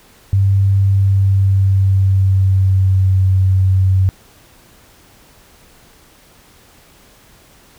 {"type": "tone with pitch glide", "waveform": "sine", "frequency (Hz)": [98, 94.55], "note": ["G2", "F#2"], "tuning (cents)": [0, 38], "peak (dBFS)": -9, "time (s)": [0.33, 4.09], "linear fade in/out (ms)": 0, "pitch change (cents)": -62, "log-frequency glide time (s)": [0.89, 3.22], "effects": ["pink hiss -47 dBFS RMS until 7.78 s"]}